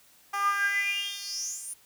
10% pulse tone with high-pass filter sweep, 400.9 Hz, G4, 39 cents sharp, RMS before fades -30 dBFS, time 0.33-1.74 s, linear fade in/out 10 ms, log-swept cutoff 950 to 9800 Hz, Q 9.3, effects white hiss -59 dBFS RMS until 1.85 s

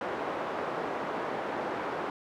pink band-pass noise, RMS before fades -34 dBFS, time 0.01-2.1 s, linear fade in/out 2 ms, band 380 to 1200 Hz, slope 12 dB/octave, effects none

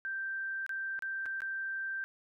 sine tone with dropouts, 1568 Hz, G6, in tune, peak -34 dBFS, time 0.05-2.04 s, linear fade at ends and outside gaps 0 ms, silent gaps 0.664-0.693 / 0.991-1.023 / 1.257-1.262 / 1.405-1.419 s, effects none

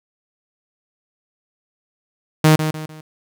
sawtooth tone with echo, 155.6 Hz, D#3, in tune, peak -5 dBFS, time 2.44-2.56 s, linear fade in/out 5 ms, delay 150 ms, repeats 3, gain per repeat -9 dB, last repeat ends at 3.01 s, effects none

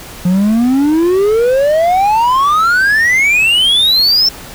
triangle exponential sweep, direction up, 174.61 to 5410 Hz, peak -6 dBFS, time 0.25-4.29 s, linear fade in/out 5 ms, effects pink hiss -31 dBFS RMS until 4.54 s

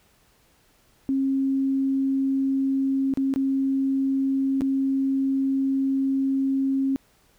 sine tone with dropouts, 270 Hz, C#4, 45 cents flat, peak -20 dBFS, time 1.09-6.96 s, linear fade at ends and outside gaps 0 ms, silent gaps 3.138-3.173 / 3.339-3.36 / 4.609-4.618 s, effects pink hiss -61 dBFS RMS until 7.38 s

